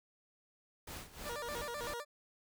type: noise with tremolo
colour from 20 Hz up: pink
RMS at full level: -45 dBFS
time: 0.87-1.94 s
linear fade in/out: 5 ms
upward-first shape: sine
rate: 3.2 Hz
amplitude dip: 80%
type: tone with vibrato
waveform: 20% pulse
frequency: 529 Hz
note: C5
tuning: 19 cents sharp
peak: -35 dBFS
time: 1.23-2.05 s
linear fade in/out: 50 ms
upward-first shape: square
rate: 7.8 Hz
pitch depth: 190 cents each way
effects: none